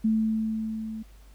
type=tone with level ramp; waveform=sine; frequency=220 Hz; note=A3; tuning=in tune; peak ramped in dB=-19 to -33 dBFS; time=0.04-1.03 s; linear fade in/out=10 ms; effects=added 50 Hz sine -48 dBFS peak until 1.34 s + pink hiss -60 dBFS RMS until 1.34 s